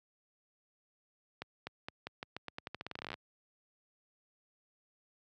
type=accelerating click train; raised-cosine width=0.3 ms; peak=-24 dBFS; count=23; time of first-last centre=1.42-3.141 s; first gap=250 ms; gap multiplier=0.86; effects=high-pass 80 Hz 12 dB/octave